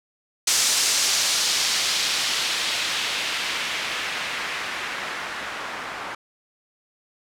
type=noise with low-pass filter sweep; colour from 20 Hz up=blue; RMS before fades=-25 dBFS; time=0.47-6.15 s; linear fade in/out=5 ms; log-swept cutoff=6600 to 1300 Hz; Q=1.1; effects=none